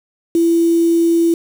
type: tone with quantisation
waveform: sine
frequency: 335 Hz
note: E4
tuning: 28 cents sharp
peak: -10 dBFS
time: 0.35-1.34 s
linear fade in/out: 2 ms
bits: 5
effects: none